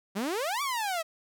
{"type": "exponential two-way sweep", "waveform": "sawtooth", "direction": "up then down", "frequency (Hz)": [185, 1174.7, 630], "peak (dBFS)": -25, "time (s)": [0.15, 1.03], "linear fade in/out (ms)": 20, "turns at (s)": 0.62, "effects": []}